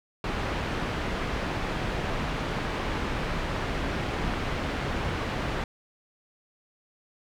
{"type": "low-pass noise", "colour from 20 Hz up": "pink", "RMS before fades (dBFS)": -30, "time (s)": [0.24, 5.64], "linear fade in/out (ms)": 2, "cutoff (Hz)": 2700, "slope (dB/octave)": 12, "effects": []}